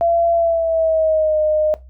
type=tone with pitch glide; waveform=sine; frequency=678 to 614.6 Hz; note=E5 to D#5; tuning=+49 to -21 cents; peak=-13 dBFS; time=0.01-1.74 s; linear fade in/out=0 ms; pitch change=-170 cents; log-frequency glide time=0.33-1.39 s; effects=noise-tail reverb RT60 0.2 s tail -17 dB re dry + added 63 Hz sine -38 dBFS peak until 1.89 s